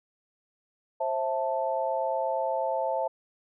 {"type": "chord", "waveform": "sine", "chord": "A minor", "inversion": "first", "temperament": "equal with one note detuned", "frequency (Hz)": [530.9, 659.3, 880], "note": ["C5", "E5", "A5"], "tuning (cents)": [25, 0, 0], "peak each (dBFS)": -30, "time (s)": [1, 3.08], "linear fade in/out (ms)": 10, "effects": []}